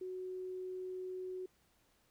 sine tone, 370 Hz, F#4, in tune, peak -40 dBFS, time 0.01-1.46 s, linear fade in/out 5 ms, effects pink hiss -73 dBFS RMS until 2.1 s

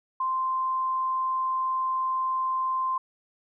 sine tone, 1043 Hz, C6, 6 cents flat, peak -24 dBFS, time 0.2-2.98 s, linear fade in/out 5 ms, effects none

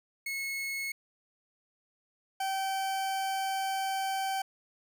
40% pulse tone pair in turn, 2185 / 772.5 Hz, C#7 / G5, -26 / -26 cents, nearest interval octave + tritone, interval 1800 cents, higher first, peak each -32 / -29 dBFS, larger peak second, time 0.26-0.92 / 2.4-4.42 s, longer second, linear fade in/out 5 ms, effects none

